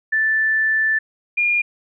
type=tone pair in turn; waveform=sine; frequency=1760 / 2418 Hz; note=A6 / D7; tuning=0 / +50 cents; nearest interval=perfect fourth; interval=550 cents; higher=second; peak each=-15 dBFS; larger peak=neither; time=0.12-0.99 / 1.37-1.62 s; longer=first; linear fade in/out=10 ms; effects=none